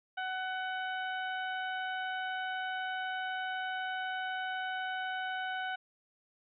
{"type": "harmonic tone", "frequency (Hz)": 748, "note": "F#5", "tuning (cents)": 19, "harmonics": [1, 2, 3, 4, 5], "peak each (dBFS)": [-37, -37, -49, -45, -54], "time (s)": [0.17, 5.76], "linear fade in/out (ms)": 10, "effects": []}